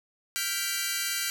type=chord; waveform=10% pulse; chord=G dominant seventh; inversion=third; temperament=equal with one note detuned; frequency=1396.9 / 1568 / 1975.5 / 2322 Hz; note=F6 / G6 / B6 / D7; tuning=0 / 0 / 0 / -20 cents; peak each=-27 / -25 / -25 / -24 dBFS; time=0.36-1.3 s; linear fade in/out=0 ms; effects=none